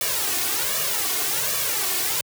white noise with flanger, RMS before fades -24 dBFS, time 0.01-2.21 s, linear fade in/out 2 ms, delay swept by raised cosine 1.7 to 2.8 ms, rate 1.3 Hz, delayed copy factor +0.85, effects high-pass 100 Hz 12 dB/octave

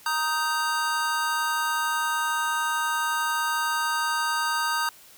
square chord, Eb major, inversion second, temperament just, 933.4 / 1244.5 / 1555.6 Hz, Bb5 / Eb6 / G6, +2 / 0 / -14 cents, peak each -29 dBFS, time 0.06-4.89 s, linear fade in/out 2 ms, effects white hiss -51 dBFS RMS until 5.17 s

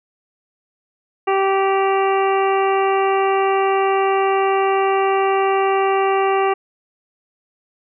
harmonic tone with a mistuned harmonic, 388.5 Hz, G4, 16 cents flat, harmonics 1 / 2 / 3 / 4 / 5 / 6 / 7, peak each -17 / -19 / -22 / -34 / -30 / -31 / -30 dBFS, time 1.27-6.54 s, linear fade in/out 10 ms, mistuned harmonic 7, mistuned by +30 cents, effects none

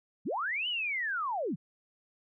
sine linear two-way sweep, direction up then down, 123.3 to 3029 to 123.3 Hz, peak -30 dBFS, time 0.25-1.56 s, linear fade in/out 20 ms, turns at 0.68 s, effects none

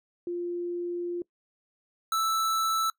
sine / square tone pair in turn, 349.2 / 1318.4 Hz, F4 / E6, 0 / 0 cents, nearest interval octave + major seventh, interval 2300 cents, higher second, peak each -29 / -25 dBFS, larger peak second, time 0.27-1.22 / 2.12-2.9 s, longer first, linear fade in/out 2 ms, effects noise-tail reverb RT60 0.1 s tail -23 dB re dry

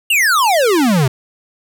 square exponential sweep, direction down, 2917 to 122.3 Hz, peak -11 dBFS, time 0.1-1.08 s, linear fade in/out 5 ms, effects none

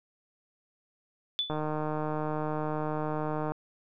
sine tone with exponential decay, 3478 Hz, A7, 21 cents flat, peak -23 dBFS, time 1.39-1.6 s, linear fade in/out 0 ms, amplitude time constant 45 ms
click train, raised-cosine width 1 ms, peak -19 dBFS, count 310, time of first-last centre 1.5-3.52 s, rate 153 Hz
effects none

